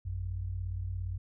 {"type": "tone pair together", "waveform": "sine", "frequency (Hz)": [54.7, 92], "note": ["A1", "F#2"], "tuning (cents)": [-9, -9], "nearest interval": "major sixth", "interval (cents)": 900, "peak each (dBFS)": [-38, -34], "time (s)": [0.05, 1.18], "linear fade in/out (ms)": 10, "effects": []}